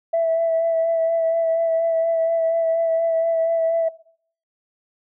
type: tone with vibrato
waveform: sine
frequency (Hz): 659.3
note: E5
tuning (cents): 0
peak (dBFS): -15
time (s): 0.13-3.89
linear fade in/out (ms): 10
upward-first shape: sine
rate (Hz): 4.2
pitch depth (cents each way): 18
effects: noise-tail reverb RT60 0.6 s tail -21 dB re dry + tanh soft clip ceiling -12 dBFS